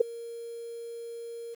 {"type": "tone with ADSR envelope", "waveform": "sine", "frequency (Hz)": 466.2, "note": "A#4", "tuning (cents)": 0, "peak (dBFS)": -14, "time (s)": [0, 1.55], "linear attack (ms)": 9, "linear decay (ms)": 9, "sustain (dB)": -23, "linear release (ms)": 13, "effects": ["9-bit"]}